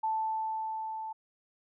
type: tone with level ramp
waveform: sine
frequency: 880 Hz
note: A5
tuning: in tune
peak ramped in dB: -27 to -36 dBFS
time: 0.03-1.13 s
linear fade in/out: 10 ms
effects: none